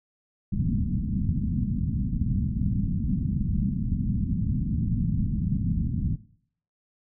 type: low-pass noise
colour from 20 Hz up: white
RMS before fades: -26 dBFS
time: 0.52-6.16 s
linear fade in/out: 10 ms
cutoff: 230 Hz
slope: 48 dB/octave
effects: noise-tail reverb RT60 0.6 s tail -18 dB re dry